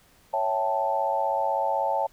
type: chord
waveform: sine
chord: A dominant seventh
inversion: first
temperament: equal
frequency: 554.4 / 659.3 / 784 / 880 Hz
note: C#5 / E5 / G5 / A5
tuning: 0 / 0 / 0 / 0 cents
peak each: -29 / -30 / -29 / -26 dBFS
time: 0.33-2.07 s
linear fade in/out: 10 ms
effects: pink hiss -59 dBFS RMS until 2.12 s